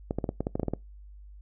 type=clicks; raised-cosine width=2 ms; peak=-15 dBFS; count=11; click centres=0.109 / 0.186 / 0.242 / 0.291 / 0.406 / 0.469 / 0.555 / 0.597 / 0.632 / 0.683 / 0.736 s; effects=noise-tail reverb RT60 0.2 s tail -24 dB re dry + added 50 Hz sine -45 dBFS peak until 1.41 s